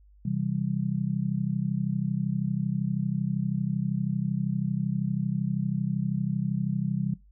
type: chord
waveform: sine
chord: C major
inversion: none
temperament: just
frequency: 130.81 / 163.52 / 196.22 Hz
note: C3 / E3 / G3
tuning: 0 / -14 / +2 cents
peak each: -30 dBFS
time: 0.25-7.14 s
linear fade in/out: 5 ms
effects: noise-tail reverb RT60 0.2 s tail -18 dB re dry + added 50 Hz sine -53 dBFS peak until 7.31 s